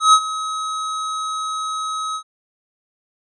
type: tone with ADSR envelope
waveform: square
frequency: 1275 Hz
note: D#6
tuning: 42 cents sharp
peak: -7 dBFS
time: 0-2.23 s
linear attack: 130 ms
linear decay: 65 ms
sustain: -16 dB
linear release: 79 ms
effects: resampled to 22050 Hz

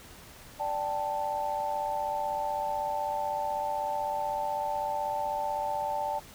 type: chord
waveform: sine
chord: D suspended fourth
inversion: none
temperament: equal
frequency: 587.3 / 784 / 880 Hz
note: D5 / G5 / A5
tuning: 0 / 0 / 0 cents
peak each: -35 / -34 / -31 dBFS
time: 0.59-6.2 s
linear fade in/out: 20 ms
effects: pink hiss -50 dBFS RMS until 6.34 s

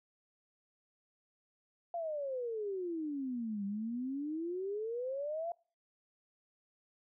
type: exponential two-way sweep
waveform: sine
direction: down then up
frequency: 698.5 to 196 to 698.5 Hz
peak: -35 dBFS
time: 1.94-5.52 s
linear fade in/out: 2 ms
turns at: 3.65 s
effects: noise-tail reverb RT60 0.4 s tail -25 dB re dry

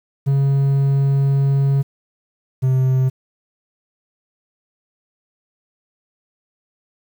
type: tone pair in turn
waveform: triangle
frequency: 138.1 / 130.35 Hz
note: C#3 / C3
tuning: -6 / -6 cents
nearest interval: minor second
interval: 100 cents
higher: first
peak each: -11 dBFS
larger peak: neither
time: 0.26-1.83 / 2.62-3.1 s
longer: first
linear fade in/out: 20 ms
effects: 8-bit

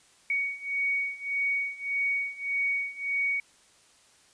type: beating tone pair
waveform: sine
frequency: 2239 / 2240.7 Hz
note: C#7 / C#7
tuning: +17 / +18 cents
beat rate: 1.7 Hz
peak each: -31 / -29 dBFS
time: 0.3-3.4 s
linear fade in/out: 2 ms
effects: white hiss -60 dBFS RMS until 4.33 s + resampled to 22050 Hz

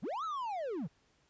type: linear two-way sweep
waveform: triangle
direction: up then down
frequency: 122.9 to 1341 to 122.9 Hz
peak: -33 dBFS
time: 0.02-0.88 s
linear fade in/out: 20 ms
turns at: 0.24 s
effects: pink hiss -71 dBFS RMS until 1.29 s + resampled to 16000 Hz

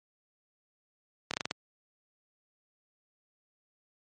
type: slowing click train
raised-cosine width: 0.2 ms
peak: -13 dBFS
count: 6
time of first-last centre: 1.31-1.511 s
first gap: 27 ms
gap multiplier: 1.2
effects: high-pass 100 Hz 12 dB/octave + MP3 48 kbps

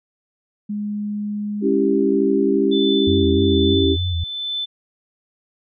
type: tone with pitch glide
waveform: sine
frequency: 207.7 to 205.9 Hz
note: G#3 to G#3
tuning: 0 to -15 cents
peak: -22 dBFS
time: 0.69-3.75 s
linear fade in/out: 10 ms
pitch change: -15 cents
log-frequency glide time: 1.5-2.07 s
type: chord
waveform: sine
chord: C# diminished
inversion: none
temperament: equal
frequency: 277.2 / 329.6 / 392 Hz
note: C#4 / E4 / G4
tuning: 0 / 0 / 0 cents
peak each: -19 / -22 / -18 dBFS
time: 1.61-3.97 s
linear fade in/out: 50 ms
type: tone with tremolo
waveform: sine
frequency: 3520 Hz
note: A7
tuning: in tune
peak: -21 dBFS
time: 2.71-4.66 s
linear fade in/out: 20 ms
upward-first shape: triangle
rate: 1.2 Hz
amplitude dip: 65%
type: tone with vibrato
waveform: sine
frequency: 87.31 Hz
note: F2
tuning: in tune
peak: -19 dBFS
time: 3.07-4.24 s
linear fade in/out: 5 ms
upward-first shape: square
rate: 3.3 Hz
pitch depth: 65 cents each way
effects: none

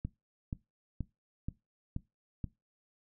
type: click train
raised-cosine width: 5 ms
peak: -23 dBFS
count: 6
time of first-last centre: 0.05-2.442 s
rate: 2.09 Hz
effects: noise-tail reverb RT60 0.2 s tail -19 dB re dry

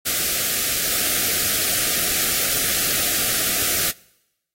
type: band-stop noise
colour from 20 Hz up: white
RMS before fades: -21 dBFS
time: 0.05-3.92 s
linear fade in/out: 20 ms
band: 760 to 1200 Hz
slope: 96 dB/octave
effects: noise-tail reverb RT60 0.9 s tail -24 dB re dry + AAC 48 kbps

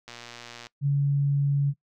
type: click train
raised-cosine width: 0.2 ms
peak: -24 dBFS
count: 71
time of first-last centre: 0.08-0.668 s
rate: 119 Hz
type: tone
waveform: sine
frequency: 141.4 Hz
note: C#3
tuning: 35 cents sharp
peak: -20 dBFS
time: 0.81-1.74 s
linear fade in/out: 50 ms
effects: noise-tail reverb RT60 0.1 s tail -21 dB re dry

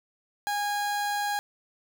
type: tone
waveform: 30% pulse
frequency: 821 Hz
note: G#5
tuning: 20 cents flat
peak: -24 dBFS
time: 0.47-1.39 s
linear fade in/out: 0 ms
effects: none

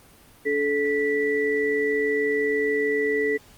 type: tone cluster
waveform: sine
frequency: 286.9 / 433.3 / 1964 Hz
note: D4 / A4 / B6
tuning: -40 / -27 / -10 cents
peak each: -30 / -22 / -26 dBFS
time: 0.45-3.38 s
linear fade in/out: 20 ms
effects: pink hiss -52 dBFS RMS until 3.57 s + Opus 32 kbps

